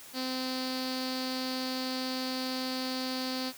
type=tone with low-pass filter; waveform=sawtooth; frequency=258.1 Hz; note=C4; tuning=23 cents flat; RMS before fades=-34 dBFS; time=0.13-3.53 s; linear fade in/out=50 ms; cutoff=4600 Hz; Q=7.8; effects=white hiss -49 dBFS RMS until 3.57 s + high-pass 60 Hz 12 dB/octave